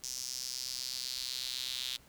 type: tone with high-pass filter sweep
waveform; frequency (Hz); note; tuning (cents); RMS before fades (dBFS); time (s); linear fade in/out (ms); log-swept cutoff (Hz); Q
square; 64; C2; -38; -39; 0.03-1.97; 10; 5800 to 3600; 3.8
effects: pink hiss -61 dBFS RMS until 2.08 s